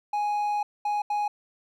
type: tone bursts at uneven times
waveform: triangle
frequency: 830.6 Hz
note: G#5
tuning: in tune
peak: -22 dBFS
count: 3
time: 0.13-0.63 / 0.85-1.02 / 1.1-1.28 s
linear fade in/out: 5 ms
effects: none